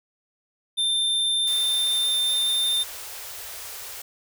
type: tone with pitch glide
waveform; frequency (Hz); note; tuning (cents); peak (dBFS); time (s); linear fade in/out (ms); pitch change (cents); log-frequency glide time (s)
square; 3583 to 3606; A7 to A7; +31 to +42; -21; 0.77-2.84; 20; +11; 1.34-2.53
type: band-stop noise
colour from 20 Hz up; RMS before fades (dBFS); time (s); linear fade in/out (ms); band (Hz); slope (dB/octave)
white; -37; 1.47-4.02; 5; 110 to 380; 48
effects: none